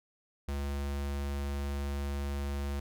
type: tone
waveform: square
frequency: 70.5 Hz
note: C#2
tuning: 30 cents sharp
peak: -33 dBFS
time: 0.48-2.8 s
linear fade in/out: 5 ms
effects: none